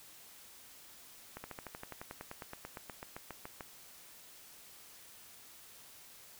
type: slowing click train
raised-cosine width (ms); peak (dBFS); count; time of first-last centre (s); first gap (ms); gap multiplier
0.5; -28; 22; 1.37-3.608; 70; 1.04
effects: white hiss -56 dBFS RMS until 6.39 s